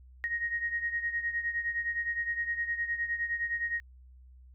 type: beating tone pair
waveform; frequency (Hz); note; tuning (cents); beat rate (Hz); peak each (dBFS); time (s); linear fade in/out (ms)
sine; 1871 / 1880.7; A#6 / A#6; +6 / +15; 9.7; -31 / -36; 0.24-3.8; 0
effects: added 63 Hz sine -51 dBFS peak until 4.54 s